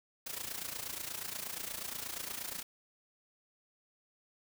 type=noise with amplitude modulation; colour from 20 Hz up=white; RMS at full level=-38 dBFS; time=0.26-2.63 s; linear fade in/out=10 ms; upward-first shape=sine; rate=28.4 Hz; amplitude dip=75%; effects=none